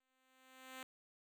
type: tone with exponential growth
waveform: 5% pulse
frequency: 260 Hz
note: C4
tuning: 11 cents flat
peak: -35 dBFS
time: 0-0.83 s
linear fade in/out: 1 ms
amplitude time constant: 180 ms
effects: none